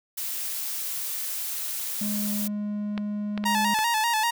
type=noise; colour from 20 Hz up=blue; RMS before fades=-31 dBFS; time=0.17-2.48 s; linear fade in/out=10 ms
type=tone; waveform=triangle; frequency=207.7 Hz; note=G#3; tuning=in tune; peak=-25 dBFS; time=2.01-3.74 s; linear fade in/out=5 ms
type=clicks; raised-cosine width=0.3 ms; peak=-16 dBFS; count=4; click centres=2.978 / 3.377 / 3.44 / 3.789 s
type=tone with vibrato; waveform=sawtooth; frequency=902 Hz; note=A5; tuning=43 cents sharp; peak=-18 dBFS; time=3.45-4.31 s; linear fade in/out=10 ms; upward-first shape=square; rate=5.1 Hz; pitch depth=69 cents each way
effects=none